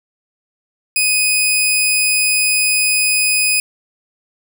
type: tone pair together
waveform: sawtooth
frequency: 2500 / 5000 Hz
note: D#7 / D#8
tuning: +8 / +8 cents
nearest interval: octave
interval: 1200 cents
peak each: -11 dBFS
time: 0.96-3.6 s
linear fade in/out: 2 ms
effects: none